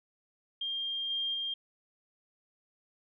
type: tone with level steps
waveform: sine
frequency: 3204 Hz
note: G7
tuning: 37 cents sharp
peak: -32 / -30 / -32 dBFS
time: 0.61-1.54 s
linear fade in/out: 5 ms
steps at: 1.1 / 1.34 s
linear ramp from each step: 5 ms
effects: none